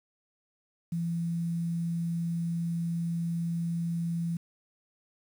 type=tone with quantisation; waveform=sine; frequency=168.7 Hz; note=E3; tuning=40 cents sharp; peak=-28 dBFS; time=0.92-4.37 s; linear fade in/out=5 ms; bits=9; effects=none